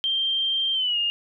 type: tone with pitch glide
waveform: sine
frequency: 3163 to 2834 Hz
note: G7 to F7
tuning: +15 to +25 cents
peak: -21 dBFS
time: 0.04-1.1 s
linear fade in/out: 0 ms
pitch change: -190 cents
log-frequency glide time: 0.73-0.98 s
effects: none